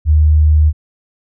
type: tone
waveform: sine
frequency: 76.6 Hz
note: D#2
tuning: 27 cents flat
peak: -6 dBFS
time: 0.05-0.73 s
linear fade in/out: 50 ms
effects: none